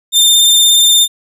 sawtooth tone with vibrato, 3600 Hz, A7, 39 cents sharp, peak -3 dBFS, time 0.12-1.08 s, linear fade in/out 50 ms, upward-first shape triangle, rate 17 Hz, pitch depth 19 cents each way, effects none

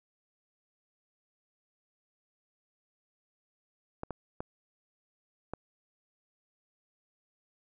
clicks, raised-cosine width 1 ms, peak -22 dBFS, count 4, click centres 4.034 / 4.107 / 4.405 / 5.536 s, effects none

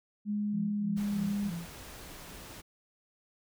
sine tone with pitch glide, 207.7 to 203.2 Hz, G#3 to G#3, 0 to -38 cents, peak -29 dBFS, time 0.25-1.52 s, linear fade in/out 50 ms, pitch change -38 cents, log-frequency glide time 0.62-1.27 s
sine tone with tremolo, 170 Hz, F3, 46 cents flat, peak -34 dBFS, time 0.53-1.66 s, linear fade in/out 5 ms, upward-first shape sine, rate 3.2 Hz, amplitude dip 95%
pink noise, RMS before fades -47 dBFS, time 0.96-2.62 s, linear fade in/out 20 ms
effects none

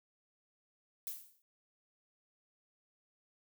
violet noise with exponential decay, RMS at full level -38 dBFS, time 1.07-1.42 s, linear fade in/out 1 ms, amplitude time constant 74 ms, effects none

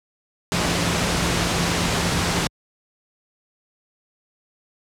sine tone in noise, 171.4 Hz, F3, 32 cents flat, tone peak -27 dBFS, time 0.52-2.47 s, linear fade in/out 0 ms, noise pink, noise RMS -21 dBFS, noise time 0.52-2.47 s, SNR -9 dB, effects high-pass 60 Hz 12 dB/octave + low-pass 8000 Hz 12 dB/octave

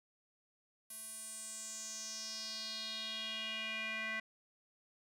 square tone with band-pass filter sweep, 220 Hz, A3, in tune, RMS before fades -43 dBFS, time 0.9-4.2 s, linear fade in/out 5 ms, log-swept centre 11000 to 2000 Hz, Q 4.2, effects none

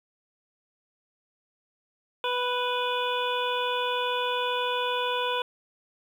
harmonic tone, 493.9 Hz, B4, in tune, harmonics 1 / 2 / 3 / 5 / 6 / 7, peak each -30 / -29 / -35 / -36 / -36 / -34 dBFS, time 2.24-5.42 s, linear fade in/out 2 ms, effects 9-bit

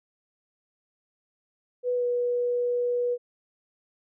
sine tone with pitch glide, 493.9 to 486.8 Hz, B4 to B4, 0 to -25 cents, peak -23 dBFS, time 1.83-3.18 s, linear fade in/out 50 ms, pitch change -25 cents, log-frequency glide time 1.94-2.05 s, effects none

